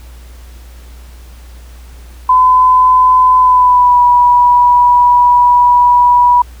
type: tone with pitch glide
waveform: sine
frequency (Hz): 1013 to 976.2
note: B5 to B5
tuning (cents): +44 to -20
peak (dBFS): -4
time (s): 2.29-6.42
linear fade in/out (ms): 5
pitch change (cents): -64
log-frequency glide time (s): 3.38-4.02
effects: added 60 Hz sine -31 dBFS peak until 6.6 s + pink hiss -43 dBFS RMS until 6.6 s